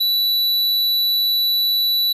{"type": "tone", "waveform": "square", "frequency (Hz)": 3951, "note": "B7", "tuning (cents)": 0, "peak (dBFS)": -16, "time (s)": [0, 2.13], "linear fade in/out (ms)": 10, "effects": ["resampled to 32000 Hz"]}